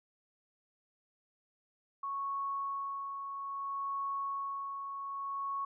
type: tone with tremolo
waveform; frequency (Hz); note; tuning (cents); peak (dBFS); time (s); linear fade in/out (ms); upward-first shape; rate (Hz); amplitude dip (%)
sine; 1106; C#6; -4; -33; 2.03-5.65; 5; sine; 0.61; 45
effects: none